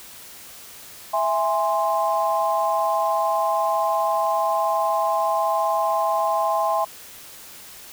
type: chord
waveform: sine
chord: E augmented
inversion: none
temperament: equal with one note detuned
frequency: 659.3 / 825.3 / 1046.5 Hz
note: E5 / G#5 / B#5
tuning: 0 / -11 / 0 cents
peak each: -23 dBFS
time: 1.13-6.85 s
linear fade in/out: 10 ms
effects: white hiss -42 dBFS RMS until 7.92 s